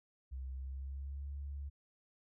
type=tone with pitch glide; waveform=sine; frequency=65.41 to 70.51 Hz; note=C2 to C#2; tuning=0 to +30 cents; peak=-40 dBFS; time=0.31-1.7 s; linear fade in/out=20 ms; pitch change=+130 cents; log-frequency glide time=0.51-1.28 s; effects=none